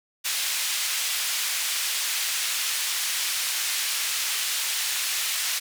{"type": "band-pass noise", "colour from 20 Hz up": "pink", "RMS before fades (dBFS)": -27, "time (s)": [0.24, 5.6], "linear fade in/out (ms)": 20, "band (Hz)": [2400, 14000], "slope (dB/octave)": 12, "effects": []}